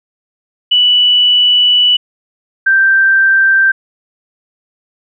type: tone pair in turn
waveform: sine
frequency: 2960 / 1568 Hz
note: F#7 / G6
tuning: 0 / 0 cents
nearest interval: major seventh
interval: 1100 cents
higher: first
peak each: -6 dBFS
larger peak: neither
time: 0.71-1.97 / 2.66-3.72 s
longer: first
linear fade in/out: 10 ms
effects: none